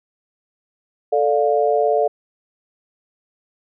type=chord; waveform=sine; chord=D minor; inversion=second; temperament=just; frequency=440.5 / 587.3 / 704.8 Hz; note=A4 / D5 / F5; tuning=+2 / 0 / +16 cents; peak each=-18 / -19 / -19 dBFS; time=1.12-2.08 s; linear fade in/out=10 ms; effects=none